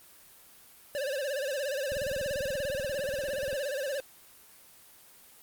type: tone with vibrato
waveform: square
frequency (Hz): 554.4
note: C#5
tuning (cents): 0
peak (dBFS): -31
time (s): 0.95-4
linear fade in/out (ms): 0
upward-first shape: sine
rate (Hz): 17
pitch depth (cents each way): 120
type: click train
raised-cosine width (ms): 5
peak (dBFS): -31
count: 34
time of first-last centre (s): 1.92-3.53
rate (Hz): 20.5
effects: white hiss -55 dBFS RMS until 5.42 s + Opus 24 kbps